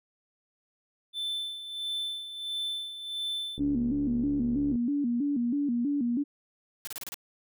triangle tone with tremolo, 3530 Hz, A7, 5 cents sharp, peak -28 dBFS, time 1.13-3.6 s, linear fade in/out 50 ms, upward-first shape sine, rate 1.5 Hz, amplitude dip 65%
click train, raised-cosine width 3 ms, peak -27 dBFS, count 85, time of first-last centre 3.58-4.756 s, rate 71.4 Hz
sine tone with vibrato, 261.6 Hz, C4, in tune, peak -25 dBFS, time 3.59-6.24 s, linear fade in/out 20 ms, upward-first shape square, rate 3.1 Hz, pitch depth 160 cents each way
white noise bursts, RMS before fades -38 dBFS, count 6, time 6.85-7.143 s, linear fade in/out 0 ms, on 23 ms, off 31 ms
effects none

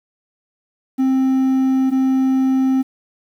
triangle tone pair in turn, 263.4 / 263.4 Hz, C4 / C4, +12 / +12 cents, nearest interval unison, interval 0 cents, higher neither, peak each -11 dBFS, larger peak neither, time 0.98-1.91 / 1.91-2.83 s, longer first, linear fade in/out 20 ms, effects 8-bit

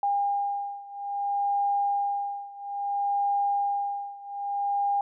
sine beating tone pair, 806 / 806.6 Hz, G5 / G5, +48 / +49 cents, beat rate 0.6 Hz, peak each -27 / -29 dBFS, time 0.03-5.01 s, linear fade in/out 2 ms, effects none

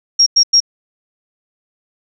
sine tone bursts, 5588 Hz, F8, in tune, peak -6 dBFS, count 3, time 0.19-0.604 s, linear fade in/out 10 ms, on 74 ms, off 96 ms, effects none

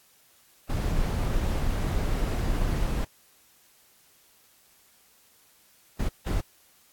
brown noise bursts at uneven times, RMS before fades -26 dBFS, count 3, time 0.69-3.05 / 5.99-6.09 / 6.26-6.41 s, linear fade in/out 10 ms, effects white hiss -60 dBFS RMS until 6.92 s + AAC 64 kbps

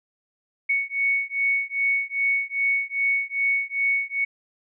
sine beating tone pair, 2220 / 2222.5 Hz, C#7 / C#7, +2 / +4 cents, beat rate 2.5 Hz, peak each -24 dBFS, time 0.69-4.25 s, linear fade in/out 10 ms, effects none

